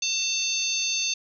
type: harmonic tone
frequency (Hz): 895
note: A5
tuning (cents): +29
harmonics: 3 / 4 / 5 / 6 / 7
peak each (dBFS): -30 / -31 / -29 / -40 / -28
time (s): 0.02-1.14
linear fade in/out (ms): 5
effects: none